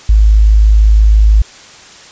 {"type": "tone", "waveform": "sine", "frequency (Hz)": 53, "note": "G#1", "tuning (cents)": 36, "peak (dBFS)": -3, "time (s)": [0.09, 1.42], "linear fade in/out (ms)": 5, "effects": ["white hiss -36 dBFS RMS until 2.11 s", "resampled to 16000 Hz"]}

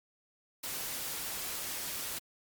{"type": "noise", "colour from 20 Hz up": "white", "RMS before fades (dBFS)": -38, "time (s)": [0.63, 2.19], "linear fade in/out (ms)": 10, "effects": ["Opus 48 kbps"]}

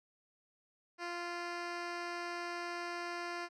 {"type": "tone with low-pass filter", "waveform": "10% pulse", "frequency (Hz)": 347.4, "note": "F4", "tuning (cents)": -9, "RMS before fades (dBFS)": -41, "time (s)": [0.98, 3.49], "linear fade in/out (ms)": 50, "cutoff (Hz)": 4800, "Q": 1, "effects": []}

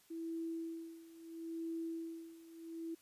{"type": "tone with tremolo", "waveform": "sine", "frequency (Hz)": 329.6, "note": "E4", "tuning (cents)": 0, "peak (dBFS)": -38, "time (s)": [0.1, 2.95], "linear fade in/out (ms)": 10, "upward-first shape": "sine", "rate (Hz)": 0.75, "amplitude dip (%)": 85, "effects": ["white hiss -68 dBFS RMS until 3.01 s", "resampled to 32000 Hz"]}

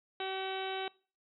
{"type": "harmonic tone with a mistuned harmonic", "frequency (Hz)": 381.8, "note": "G4", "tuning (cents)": -46, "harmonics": [1, 2, 3, 4, 5, 6, 7, 8, 9, 10], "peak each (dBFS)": [-39, -39, -48, -45, -52, -47, -49, -46, -54, -45], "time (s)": [0.2, 0.88], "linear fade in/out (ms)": 2, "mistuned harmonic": 6, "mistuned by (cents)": -17, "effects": ["noise-tail reverb RT60 0.4 s tail -24 dB re dry"]}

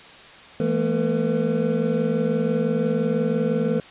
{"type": "tone cluster", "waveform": "triangle", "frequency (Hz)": [165.3, 216, 235.9, 453.3, 499.2], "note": ["E3", "A3", "A#3", "A#4", "B4"], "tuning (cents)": [5, -32, 21, -48, 19], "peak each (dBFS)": -24, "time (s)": [0.6, 3.8], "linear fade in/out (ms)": 2, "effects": ["white hiss -44 dBFS RMS until 3.9 s", "resampled to 8000 Hz"]}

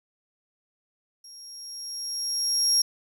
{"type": "tone with level ramp", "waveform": "35% pulse", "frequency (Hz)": 5588, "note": "F8", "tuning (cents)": 0, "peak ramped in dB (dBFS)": [-42, -15], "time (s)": [1.24, 2.82], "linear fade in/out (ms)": 5, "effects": []}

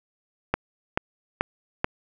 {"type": "click train", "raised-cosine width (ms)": 0.5, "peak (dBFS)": -6, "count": 4, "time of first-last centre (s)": [0.54, 1.844], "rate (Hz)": 2.3, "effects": []}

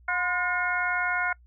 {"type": "harmonic tone with a mistuned harmonic", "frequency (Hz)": 360, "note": "F#4", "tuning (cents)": -47, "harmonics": [2, 3, 4, 5, 6], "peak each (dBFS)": [-32, -34, -26, -36, -31], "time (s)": [0.08, 1.33], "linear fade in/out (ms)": 5, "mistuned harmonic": 3, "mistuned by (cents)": -80, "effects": ["noise-tail reverb RT60 0.1 s tail -25 dB re dry", "added 60 Hz sine -52 dBFS peak until 1.46 s"]}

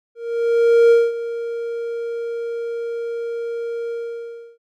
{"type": "tone with ADSR envelope", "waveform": "triangle", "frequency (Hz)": 466.2, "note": "A#4", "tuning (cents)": 0, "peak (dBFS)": -6, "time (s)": [0.15, 4.58], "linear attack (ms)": 760, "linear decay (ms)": 210, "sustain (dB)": -15, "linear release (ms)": 670, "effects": []}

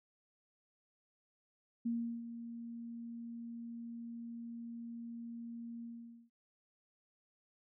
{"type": "tone with ADSR envelope", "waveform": "sine", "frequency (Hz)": 233.4, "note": "A#3", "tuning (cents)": 2, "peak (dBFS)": -32, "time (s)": [1.85, 6.3], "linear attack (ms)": 12, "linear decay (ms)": 360, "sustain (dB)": -11, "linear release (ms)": 470, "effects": []}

